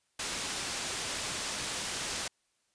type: low-pass noise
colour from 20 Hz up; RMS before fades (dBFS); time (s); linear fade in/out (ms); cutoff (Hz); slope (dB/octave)
white; -36; 0.19-2.28; 5; 7800; 12
effects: white hiss -75 dBFS RMS until 2.74 s + resampled to 22050 Hz